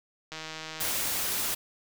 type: click train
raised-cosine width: 0.2 ms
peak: -21 dBFS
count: 91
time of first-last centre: 0.32-0.89 s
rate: 158 Hz
type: noise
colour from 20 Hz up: white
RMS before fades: -30 dBFS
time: 0.8-1.55 s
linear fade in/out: 10 ms
effects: none